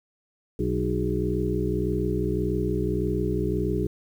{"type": "harmonic tone with a mistuned harmonic", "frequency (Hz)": 61.74, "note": "B1", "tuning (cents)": 0, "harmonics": [1, 2, 3, 5, 6, 7], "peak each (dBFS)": [-30, -30, -30, -30, -30, -30], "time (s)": [0.59, 3.87], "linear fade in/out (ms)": 5, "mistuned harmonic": 7, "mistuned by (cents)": -64, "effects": ["9-bit"]}